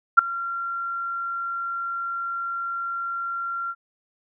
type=tone with ADSR envelope; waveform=sine; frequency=1375 Hz; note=F6; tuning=27 cents flat; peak=-4 dBFS; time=0.17-3.75 s; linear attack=19 ms; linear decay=5 ms; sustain=-22 dB; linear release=51 ms; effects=none